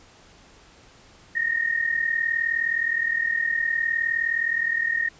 sine tone pair together, 1825.3 / 1864.7 Hz, A#6 / A#6, -37 / 0 cents, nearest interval unison, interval 37 cents, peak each -26 / -23 dBFS, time 1.35-5.09 s, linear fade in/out 10 ms, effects pink hiss -52 dBFS RMS until 5.19 s + resampled to 16000 Hz

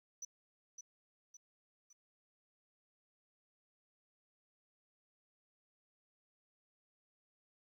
sine tone with echo, 5960 Hz, F#8, 12 cents sharp, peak -40 dBFS, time 0.22-0.25 s, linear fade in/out 5 ms, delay 560 ms, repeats 3, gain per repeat -7 dB, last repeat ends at 1.93 s, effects tanh soft clip ceiling -41 dBFS + 13-bit

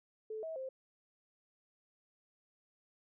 sine tone with pitch steps, 435.9 / 644 / 525 Hz, A4 / E5 / C5, -16 / -41 / +6 cents, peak -39 dBFS, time 0.3-0.69 s, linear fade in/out 5 ms, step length 130 ms, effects none

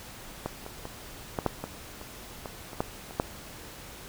clicks, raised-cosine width 1 ms, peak -16 / -25 / -22 / -14 / -10 / -19 / -28 / -22 / -26 / -12 / -28 / -10 dBFS, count 12, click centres 0.46 / 0.664 / 0.854 / 1.388 / 1.463 / 1.64 / 2.014 / 2.458 / 2.732 / 2.805 / 3.109 / 3.199 s, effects pink hiss -45 dBFS RMS until 4.08 s

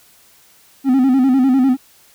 triangle tone with vibrato, 261.6 Hz, C4, in tune, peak -8 dBFS, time 0.84-1.77 s, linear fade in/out 50 ms, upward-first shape square, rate 10 Hz, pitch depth 68 cents each way, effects white hiss -50 dBFS RMS until 2.14 s

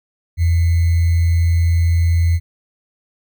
sine tone with sample-and-hold, 84.3 Hz, E2, 39 cents sharp, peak -11 dBFS, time 0.37-2.4 s, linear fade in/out 50 ms, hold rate 2100 Hz, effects none

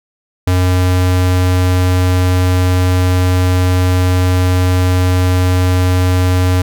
square tone, 91.1 Hz, F#2, 26 cents flat, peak -10 dBFS, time 0.47-6.62 s, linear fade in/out 5 ms, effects none

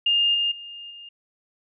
sine tone with level steps, 2820 Hz, F7, 16 cents sharp, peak -17 / -20 / -36 / -39 dBFS, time 0.06-1.09 s, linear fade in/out 5 ms, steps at 0.34 / 0.51 / 0.9 s, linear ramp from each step 10 ms, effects none

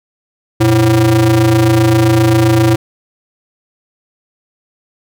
square ring-modulated tone, 106.6 Hz, G#2, 46 cents sharp, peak -5 dBFS, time 0.6-2.76 s, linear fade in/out 10 ms, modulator 227 Hz, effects none

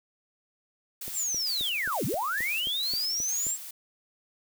blue noise with tremolo, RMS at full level -37 dBFS, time 1.01-3.71 s, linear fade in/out 5 ms, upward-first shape square, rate 2.2 Hz, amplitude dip 40%
click train, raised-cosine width 2 ms, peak -29 dBFS, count 10, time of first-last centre 1.08-3.467 s, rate 3.77 Hz
sine linear two-way sweep, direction down then up, 7710 to 97.8 to 7710 Hz, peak -27 dBFS, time 1.13-3.58 s, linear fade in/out 50 ms, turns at 2.05 s
effects none

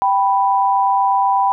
sine tone pair together, 784 / 987.8 Hz, G5 / B5, 0 / 0 cents, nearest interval major third, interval 400 cents, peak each -15 dBFS, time 0.02-1.52 s, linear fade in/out 0 ms, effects none

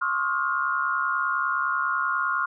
sine tone cluster, 1066 / 1136 / 1280 / 1419 Hz, C6 / C#6 / D#6 / F6, +32 / +42 / +49 / +27 cents, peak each -28 / -32 / -31 / -25 dBFS, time 0.01-2.46 s, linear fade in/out 10 ms, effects none

